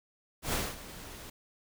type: noise with ADSR envelope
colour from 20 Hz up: pink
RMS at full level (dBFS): -30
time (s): 0.42-1.3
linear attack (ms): 110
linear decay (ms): 220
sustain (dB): -16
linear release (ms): 5
effects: none